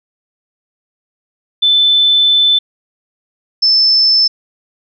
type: tone pair in turn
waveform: sine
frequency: 3520 / 5274 Hz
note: A7 / E8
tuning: 0 / 0 cents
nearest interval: perfect fifth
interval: 700 cents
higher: second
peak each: -7 dBFS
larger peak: neither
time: 1.62-2.59 / 3.62-4.28 s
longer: first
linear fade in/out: 10 ms
effects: none